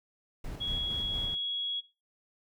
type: noise with tremolo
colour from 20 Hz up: brown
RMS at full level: -38 dBFS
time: 0.44-1.35 s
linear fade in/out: 5 ms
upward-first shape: square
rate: 4.3 Hz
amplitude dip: 30%
type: tone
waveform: sine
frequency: 3332 Hz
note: G#7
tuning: 5 cents sharp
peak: -31 dBFS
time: 0.6-1.81 s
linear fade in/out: 20 ms
effects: noise-tail reverb RT60 0.3 s tail -18 dB re dry